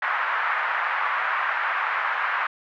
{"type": "band-pass noise", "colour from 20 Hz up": "pink", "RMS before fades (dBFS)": -25, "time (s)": [0.02, 2.47], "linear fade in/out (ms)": 5, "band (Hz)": [980, 1900], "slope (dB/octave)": 24, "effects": []}